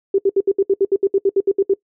sine tone bursts, 392 Hz, G4, in tune, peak -11 dBFS, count 15, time 0.14-1.738 s, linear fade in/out 5 ms, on 44 ms, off 67 ms, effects noise-tail reverb RT60 0.1 s tail -21 dB re dry

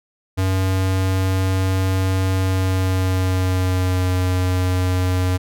square tone with pitch glide, 94.4 to 91.66 Hz, F#2 to F#2, +35 to -16 cents, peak -17 dBFS, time 0.37-5.38 s, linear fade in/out 20 ms, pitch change -51 cents, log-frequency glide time 2.33-4.12 s, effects none

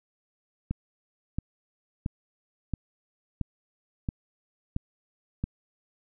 click train, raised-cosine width 5 ms, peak -16 dBFS, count 8, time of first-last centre 0.71-5.44 s, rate 1.48 Hz, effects none

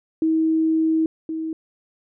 sine tone pair in turn, 320 / 320 Hz, D#4 / D#4, +49 / +49 cents, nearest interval unison, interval 0 cents, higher neither, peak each -16 / -24 dBFS, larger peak first, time 0.22-1.06 / 1.29-1.53 s, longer first, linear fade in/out 2 ms, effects none

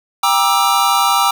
square chord, E half-diminished seventh, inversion first, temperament just, 791.1 / 949.3 / 1186.7 / 1318.5 Hz, G5 / Bb5 / D6 / E6, +16 / +31 / +18 / 0 cents, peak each -18 dBFS, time 0.23-1.31 s, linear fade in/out 5 ms, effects none

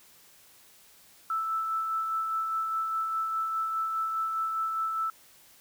sine tone with tremolo, 1318.5 Hz, E6, in tune, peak -26 dBFS, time 1.3-5.1 s, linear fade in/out 2 ms, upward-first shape sine, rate 4.9 Hz, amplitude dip 30%, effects white hiss -57 dBFS RMS until 5.6 s

